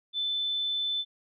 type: tone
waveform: sine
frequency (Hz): 3520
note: A7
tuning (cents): 0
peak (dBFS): -27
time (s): 0.13-1.05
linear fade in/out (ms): 50
effects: none